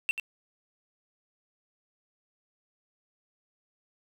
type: tone with echo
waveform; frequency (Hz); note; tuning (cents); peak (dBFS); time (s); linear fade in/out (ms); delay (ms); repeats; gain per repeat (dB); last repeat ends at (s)
triangle; 2697; E7; +39; -21; 0.09-0.11; 0; 88; 1; -8; 0.198
effects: none